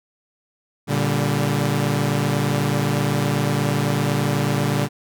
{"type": "chord", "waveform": "sawtooth", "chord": "G minor", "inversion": "first", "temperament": "equal with one note detuned", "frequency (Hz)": [116.54, 144.56, 196], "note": ["Bb2", "D3", "G3"], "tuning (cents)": [0, -27, 0], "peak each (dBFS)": [-20, -17, -21], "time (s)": [0.87, 4.89], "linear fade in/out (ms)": 50, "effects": []}